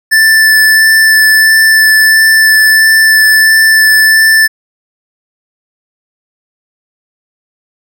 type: tone with vibrato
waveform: square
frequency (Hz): 1759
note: A6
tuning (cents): -1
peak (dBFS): -4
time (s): 0.11-4.48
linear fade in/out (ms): 20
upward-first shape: sine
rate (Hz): 1.5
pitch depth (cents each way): 9
effects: none